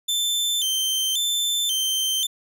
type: tone with vibrato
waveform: sawtooth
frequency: 3322 Hz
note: G#7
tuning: in tune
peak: -18 dBFS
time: 0.08-2.27 s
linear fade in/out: 10 ms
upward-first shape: square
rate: 0.93 Hz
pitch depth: 110 cents each way
effects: none